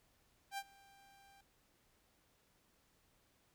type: tone with ADSR envelope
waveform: sawtooth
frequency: 790 Hz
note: G5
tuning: 13 cents sharp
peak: -35 dBFS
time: 0.51-1.41 s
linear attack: 67 ms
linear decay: 52 ms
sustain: -24 dB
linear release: 4 ms
effects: pink hiss -74 dBFS RMS until 3.54 s